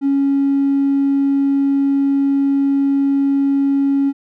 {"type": "tone", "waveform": "triangle", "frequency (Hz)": 277.2, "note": "C#4", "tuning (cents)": 0, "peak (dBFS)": -9, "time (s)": [0.01, 4.13], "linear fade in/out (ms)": 50, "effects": ["tanh soft clip ceiling -9 dBFS"]}